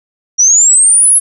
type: linear sweep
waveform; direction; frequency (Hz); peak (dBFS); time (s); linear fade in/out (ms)
sine; up; 5700 to 10840; -4; 0.38-1.2; 20
effects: none